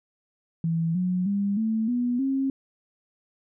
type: tone with pitch steps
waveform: sine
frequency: 164.81 / 181.81 / 200.6 / 221.3 / 244.1 / 269.3 Hz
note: E3 / F#3 / G3 / A3 / B3 / C#4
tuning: 0 / -30 / +40 / +10 / -20 / -50 cents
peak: -22 dBFS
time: 0.64-2.5 s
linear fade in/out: 2 ms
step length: 310 ms
effects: none